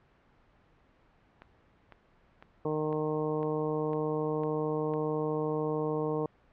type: click train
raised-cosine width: 0.3 ms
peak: -30 dBFS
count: 8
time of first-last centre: 1.42-4.938 s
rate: 1.99 Hz
type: harmonic tone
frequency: 153.6 Hz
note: D#3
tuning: 22 cents flat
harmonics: 1 / 2 / 3 / 4 / 5 / 6 / 7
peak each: -36 / -35 / -31 / -40 / -43 / -42 / -42 dBFS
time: 2.65-6.26 s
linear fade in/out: 2 ms
effects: pink hiss -64 dBFS RMS until 6.52 s + low-pass 2000 Hz 12 dB/octave